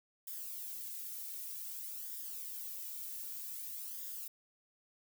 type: noise with flanger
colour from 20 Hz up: violet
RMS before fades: -44 dBFS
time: 0.27-4.28 s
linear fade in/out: 5 ms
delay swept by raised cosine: 0.58 to 2.28 ms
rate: 0.53 Hz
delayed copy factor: +0.6
effects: none